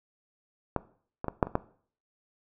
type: clicks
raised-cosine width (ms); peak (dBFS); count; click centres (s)
1; -12 / -19 / -15 / -7 / -23 / -10; 6; 0.763 / 1.244 / 1.283 / 1.428 / 1.47 / 1.554
effects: noise-tail reverb RT60 0.5 s tail -18 dB re dry